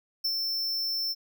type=tone with ADSR envelope; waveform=square; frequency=5350 Hz; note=E8; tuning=25 cents sharp; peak=-25 dBFS; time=0.24-1.15 s; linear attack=11 ms; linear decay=62 ms; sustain=-3 dB; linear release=37 ms; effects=none